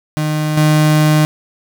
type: tone with level steps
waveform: 35% pulse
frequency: 153.2 Hz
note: D#3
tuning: 27 cents flat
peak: -13 / -7 dBFS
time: 0.17-1.25 s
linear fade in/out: 0 ms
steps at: 0.57 s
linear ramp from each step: 5 ms
effects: none